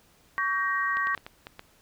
sine chord, G diminished, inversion second, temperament just, 1128.9 / 1568 / 1881.6 Hz, Db6 / G6 / Bb6, +31 / 0 / +16 cents, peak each -28 / -31 / -28 dBFS, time 0.38-1.15 s, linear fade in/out 0 ms
clicks, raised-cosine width 0.3 ms, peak -23 dBFS, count 7, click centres 0.97 / 1.071 / 1.146 / 1.177 / 1.265 / 1.469 / 1.594 s
effects pink hiss -61 dBFS RMS until 1.81 s

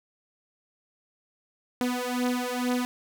sawtooth beating tone pair, 246.9 / 249.1 Hz, B3 / B3, 0 / +15 cents, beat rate 2.2 Hz, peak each -25 dBFS, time 1.81-2.85 s, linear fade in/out 0 ms, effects none

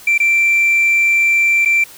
sine tone with dropouts, 2349 Hz, D7, in tune, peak -8 dBFS, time 0.07-1.84 s, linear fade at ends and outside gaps 5 ms, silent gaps 0.179-0.2 / 1.65-1.657 s, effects tanh soft clip ceiling -8 dBFS + white hiss -39 dBFS RMS until 1.97 s

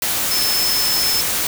sine tone in noise, 5250 Hz, E8, 8 cents flat, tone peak -18 dBFS, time 0.31-1.21 s, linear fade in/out 2 ms, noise white, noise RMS -20 dBFS, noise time 0.02-1.47 s, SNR -1 dB, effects none

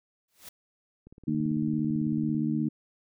white noise with exponential growth, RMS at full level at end -41 dBFS, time 0.28-0.49 s, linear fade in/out 5 ms, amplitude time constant 44 ms
click train, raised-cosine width 3 ms, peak -36 dBFS, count 24, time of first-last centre 1.07-2.348 s, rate 18 Hz
harmonic tone, 76.5 Hz, D#2, 29 cents flat, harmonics 2 / 3 / 4, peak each -31 / -28 / -30 dBFS, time 1.27-2.69 s, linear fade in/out 10 ms
effects none

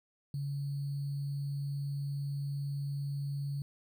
sine tone with sample-and-hold, 141.2 Hz, C#3, 32 cents sharp, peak -33 dBFS, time 0.34-3.62 s, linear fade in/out 2 ms, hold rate 4410 Hz, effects none

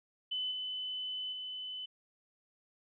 sine tone with level steps, 3017 Hz, F#7, 33 cents sharp, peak -33 / -36 / -39 dBFS, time 0.31-1.86 s, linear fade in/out 10 ms, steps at 0.51 / 1.32 s, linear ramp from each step 10 ms, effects none

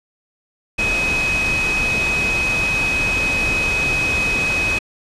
sine tone in noise, 2532 Hz, D#7, 30 cents sharp, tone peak -17 dBFS, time 0.78-4.79 s, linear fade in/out 10 ms, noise pink, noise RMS -24 dBFS, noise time 0.78-4.79 s, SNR +4 dB, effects low-pass 7000 Hz 12 dB/octave

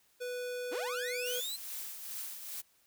square tone, 493.9 Hz, B4, in tune, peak -37 dBFS, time 0.2-1.41 s, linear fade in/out 20 ms
sawtooth linear sweep, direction up, 233.1 to 4189 Hz, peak -34 dBFS, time 0.71-1.57 s, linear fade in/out 20 ms
blue noise with tremolo, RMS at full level -40 dBFS, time 1.25-2.62 s, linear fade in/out 20 ms, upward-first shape triangle, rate 2.4 Hz, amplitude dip 55%
effects white hiss -69 dBFS RMS until 2.86 s

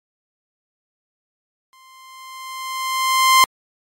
sawtooth tone with exponential growth, 1046.5 Hz, C6, in tune, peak -4 dBFS, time 1.73-3.44 s, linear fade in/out 0 ms, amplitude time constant 370 ms, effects MP3 64 kbps

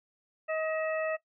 harmonic tone with a mistuned harmonic, 633 Hz, D#5, 30 cents sharp, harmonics 1 / 2 / 3 / 4, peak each -30 / -39 / -39 / -41 dBFS, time 0.48-1.17 s, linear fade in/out 20 ms, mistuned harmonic 4, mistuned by +57 cents, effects noise-tail reverb RT60 0.1 s tail -17 dB re dry

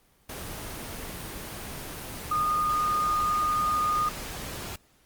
sine tone in noise, 1226 Hz, D#6, 26 cents flat, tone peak -23 dBFS, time 2.31-4.09 s, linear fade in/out 5 ms, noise pink, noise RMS -37 dBFS, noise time 0.29-4.76 s, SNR +11 dB, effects pink hiss -63 dBFS RMS until 5.05 s + Opus 24 kbps

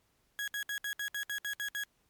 35% pulse tone bursts, 1661.2 Hz, G#6, in tune, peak -32 dBFS, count 10, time 0.39-1.836 s, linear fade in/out 0 ms, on 87 ms, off 64 ms, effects pink hiss -73 dBFS RMS until 2.09 s + MP3 96 kbps

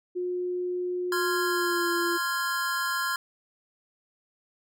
sine tone with pitch glide, 359.4 to 345 Hz, F4 to F4, +50 to -21 cents, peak -27 dBFS, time 0.15-2.18 s, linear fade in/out 20 ms, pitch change -71 cents, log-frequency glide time 1.42-1.89 s
square chord, F minor, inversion second, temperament equal with one note detuned, 1046.5 / 1388.1 / 1661.2 Hz, C6 / F6 / Ab6, 0 / -11 / 0 cents, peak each -32 / -31 / -32 dBFS, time 1.12-3.16 s, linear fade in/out 2 ms
effects none

